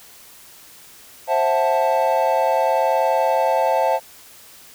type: chord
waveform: triangle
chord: F# half-diminished seventh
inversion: second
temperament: equal with one note detuned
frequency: 530.2 / 659.3 / 740 / 880 Hz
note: C5 / E5 / F#5 / A5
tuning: +23 / 0 / 0 / 0 cents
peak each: -19 / -19 / -22 / -18 dBFS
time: 1.27-4 s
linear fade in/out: 50 ms
effects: white hiss -45 dBFS RMS until 4.74 s